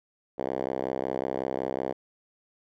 5% pulse tone with band-pass filter, 65.41 Hz, C2, in tune, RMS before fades -31 dBFS, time 0.38-1.93 s, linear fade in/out 10 ms, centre 490 Hz, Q 1.2, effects none

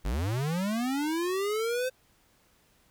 square linear sweep, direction up, 41.2 to 520 Hz, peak -28 dBFS, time 0.04-1.9 s, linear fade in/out 20 ms, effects pink hiss -65 dBFS RMS until 2.9 s

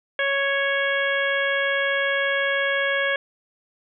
harmonic tone with a mistuned harmonic, 554.4 Hz, C#5, in tune, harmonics 1 / 2 / 3 / 4 / 5 / 6, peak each -25 / -32 / -23 / -28 / -34 / -32 dBFS, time 0.19-3.16 s, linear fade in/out 2 ms, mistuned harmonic 6, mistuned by -21 cents, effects none

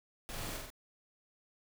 pink noise with echo, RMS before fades -44 dBFS, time 0.29-0.57 s, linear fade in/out 0 ms, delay 44 ms, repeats 3, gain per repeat -2 dB, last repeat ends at 0.702 s, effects none

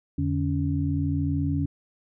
sine tone cluster, 85.8 / 146.4 / 280.2 Hz, F2 / D3 / C#4, -30 / -5 / +19 cents, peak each -27 dBFS, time 0.18-1.66 s, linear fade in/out 5 ms, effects none

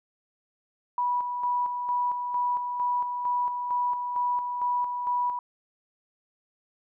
sine tone with tremolo, 979 Hz, B5, 15 cents flat, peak -23 dBFS, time 0.98-5.39 s, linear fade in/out 2 ms, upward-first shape square, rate 2.2 Hz, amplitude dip 45%, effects none

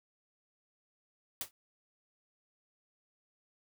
white noise with exponential decay, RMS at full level -33 dBFS, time 1.41-1.51 s, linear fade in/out 1 ms, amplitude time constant 21 ms, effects none

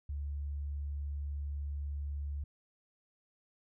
sine tone, 71.8 Hz, D2, 39 cents flat, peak -35 dBFS, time 0.09-2.44 s, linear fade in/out 5 ms, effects none

